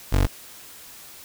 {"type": "tone", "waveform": "25% pulse", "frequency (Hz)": 47.41, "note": "F#1", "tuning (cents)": 43, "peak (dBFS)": -13, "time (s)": [0.12, 0.27], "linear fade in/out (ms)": 10, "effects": ["white hiss -44 dBFS RMS until 1.24 s"]}